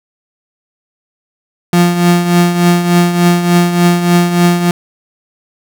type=tone with tremolo; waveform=35% pulse; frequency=174.61 Hz; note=F3; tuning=in tune; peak=-3 dBFS; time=1.73-4.71 s; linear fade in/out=2 ms; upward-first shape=triangle; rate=3.4 Hz; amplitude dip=65%; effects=none